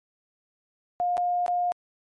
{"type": "tone with dropouts", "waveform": "sine", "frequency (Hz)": 710, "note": "F5", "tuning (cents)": 28, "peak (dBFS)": -22, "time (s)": [1, 1.72], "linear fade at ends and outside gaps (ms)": 0, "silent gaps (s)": [[1.17, 1.178], [1.463, 1.48]], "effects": ["MP3 48 kbps"]}